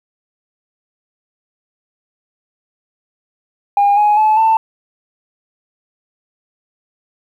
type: tone with pitch steps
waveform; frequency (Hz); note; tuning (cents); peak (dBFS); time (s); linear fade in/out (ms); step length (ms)
sine; 810 / 835.7 / 862.1 / 889.5; G#5 / G#5 / A5 / A5; -43 / +11 / -36 / +19; -7; 3.77-4.57; 2; 200
effects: tanh soft clip ceiling -6 dBFS + 8-bit